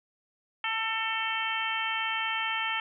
harmonic tone with a mistuned harmonic, 444.9 Hz, A4, 19 cents sharp, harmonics 2 / 3 / 4 / 5 / 6 / 7, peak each -35 / -35 / -35 / -35 / -35 / -35 dBFS, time 0.64-2.8 s, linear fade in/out 2 ms, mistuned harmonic 4, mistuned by +16 cents, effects none

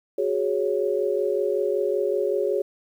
sine chord, F# suspended second, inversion none, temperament equal, 370 / 415.3 / 554.4 Hz, F#4 / G#4 / C#5, 0 / 0 / 0 cents, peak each -26 / -24 / -26 dBFS, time 0.18-2.62 s, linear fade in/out 5 ms, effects 9-bit

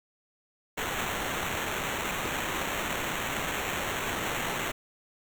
blue noise with sample-and-hold, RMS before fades -32 dBFS, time 0.77-4.72 s, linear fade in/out 10 ms, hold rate 4900 Hz, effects none

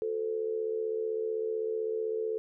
sine tone with amplitude modulation, 440 Hz, A4, in tune, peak -26 dBFS, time 0.02-2.38 s, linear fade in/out 0 ms, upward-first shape sine, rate 75.8 Hz, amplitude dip 70%, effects none

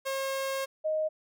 sawtooth / sine tone pair in turn, 539 / 623.1 Hz, C#5 / D#5, -49 / +2 cents, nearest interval minor third, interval 251 cents, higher second, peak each -26 dBFS, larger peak neither, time 0.05-0.66 / 0.84-1.09 s, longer first, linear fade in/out 20 ms, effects none

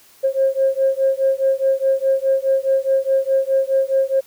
sine beating tone pair, 534 / 538.8 Hz, C5 / C#5, +35 / -49 cents, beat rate 4.8 Hz, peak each -17 dBFS, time 0.23-4.21 s, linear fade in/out 20 ms, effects tanh soft clip ceiling -7 dBFS + white hiss -50 dBFS RMS until 4.26 s

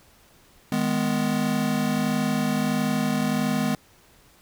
square chord, G# minor, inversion second, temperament just, 155.74 / 207.7 / 249.2 Hz, D#3 / G#3 / B3, +2 / 0 / +16 cents, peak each -30 / -26 / -26 dBFS, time 0.72-3.75 s, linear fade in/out 2 ms, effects pink hiss -56 dBFS RMS until 4.41 s

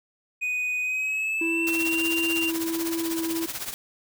triangle tone with pitch glide, 2489 to 2778 Hz, D#7 to F7, 0 to -10 cents, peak -23 dBFS, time 0.41-2.51 s, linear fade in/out 20 ms, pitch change +190 cents, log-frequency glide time 0.81-2.02 s
triangle tone with vibrato, 330.1 Hz, E4, 2 cents sharp, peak -24 dBFS, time 1.41-3.46 s, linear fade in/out 5 ms, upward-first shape sine, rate 1.5 Hz, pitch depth 8 cents each way
white noise with tremolo, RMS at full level -30 dBFS, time 1.67-3.74 s, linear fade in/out 0 ms, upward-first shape triangle, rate 16 Hz, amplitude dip 80%
effects none

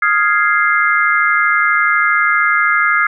sine chord, F minor seventh, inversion third, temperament equal, 1244.5 / 1396.9 / 1661.2 / 2093 Hz, Eb6 / F6 / Ab6 / C7, 0 / 0 / 0 / 0 cents, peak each -16 dBFS, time 0.02-3.07 s, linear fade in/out 5 ms, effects none

